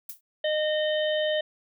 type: noise with exponential decay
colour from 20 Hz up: violet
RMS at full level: -32 dBFS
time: 0.09-0.21 s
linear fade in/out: 5 ms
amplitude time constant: 26 ms
type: harmonic tone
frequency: 613 Hz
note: D#5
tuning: 26 cents flat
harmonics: 1 / 3 / 5 / 6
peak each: -24 / -33 / -32 / -38 dBFS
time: 0.44-1.41 s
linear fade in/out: 5 ms
effects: none